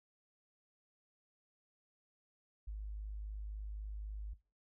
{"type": "tone", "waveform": "sine", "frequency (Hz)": 51.91, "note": "G#1", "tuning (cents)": 0, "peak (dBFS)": -40, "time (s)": [2.67, 4.34], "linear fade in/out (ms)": 10, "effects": ["noise-tail reverb RT60 0.3 s tail -18 dB re dry"]}